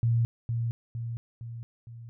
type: tone with echo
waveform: sine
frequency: 116.54 Hz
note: A#2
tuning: in tune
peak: -21 dBFS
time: 0.03-0.25 s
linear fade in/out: 0 ms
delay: 460 ms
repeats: 4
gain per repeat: -5 dB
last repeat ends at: 2.09 s
effects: none